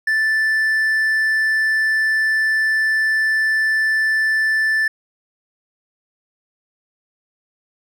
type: tone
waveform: triangle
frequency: 1760 Hz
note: A6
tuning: in tune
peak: -13 dBFS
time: 0.07-4.88 s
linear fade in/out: 5 ms
effects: none